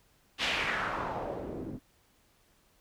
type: noise with low-pass filter sweep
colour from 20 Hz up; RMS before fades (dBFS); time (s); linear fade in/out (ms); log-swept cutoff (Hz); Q
white; -34; 0.38-1.8; 50; 3500 to 240; 2.2
effects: pink hiss -67 dBFS RMS until 2.8 s